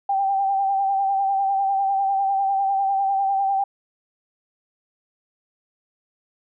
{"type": "tone with vibrato", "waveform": "sine", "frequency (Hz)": 784, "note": "G5", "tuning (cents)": 0, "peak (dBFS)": -18, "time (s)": [0.09, 3.64], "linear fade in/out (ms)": 5, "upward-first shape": "sine", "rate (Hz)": 10, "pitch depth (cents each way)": 36, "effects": []}